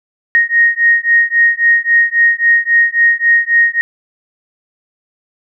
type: beating tone pair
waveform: sine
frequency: 1864.7 / 1868.4 Hz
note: A#6 / A#6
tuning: 0 / +3 cents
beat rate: 3.7 Hz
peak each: -11 dBFS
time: 0.35-3.81 s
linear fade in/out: 0 ms
effects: none